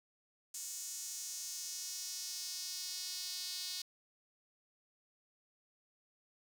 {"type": "tone with high-pass filter sweep", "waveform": "sawtooth", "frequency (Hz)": 365.6, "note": "F#4", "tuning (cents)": -21, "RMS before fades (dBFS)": -43, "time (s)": [0.54, 3.82], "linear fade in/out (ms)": 5, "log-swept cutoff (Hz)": [7000, 4400], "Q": 2.7, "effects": ["11-bit"]}